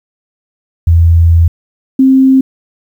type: tone pair in turn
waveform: sine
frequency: 83.7 / 264.6 Hz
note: E2 / C4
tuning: +27 / +20 cents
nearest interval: octave + minor sixth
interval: 1993 cents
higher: second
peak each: -3 dBFS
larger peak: neither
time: 0.87-1.48 / 1.99-2.41 s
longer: first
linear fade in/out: 5 ms
effects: 7-bit